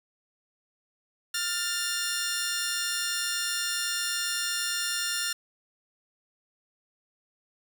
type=tone pair together; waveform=10% pulse; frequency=1404 / 1787.4 Hz; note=F6 / A6; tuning=+9 / +27 cents; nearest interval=major third; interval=418 cents; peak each=-22 dBFS; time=1.34-5.33 s; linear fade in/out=5 ms; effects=none